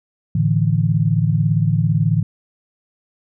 sine chord, A suspended fourth, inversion none, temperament equal, 110 / 146.83 / 164.81 Hz, A2 / D3 / E3, 0 / 0 / 0 cents, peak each -18 dBFS, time 0.35-2.23 s, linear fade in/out 5 ms, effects none

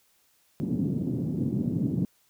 white band-pass noise, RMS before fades -28 dBFS, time 0.6-2.05 s, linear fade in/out 0 ms, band 120 to 260 Hz, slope 24 dB/octave, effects white hiss -66 dBFS RMS until 2.29 s

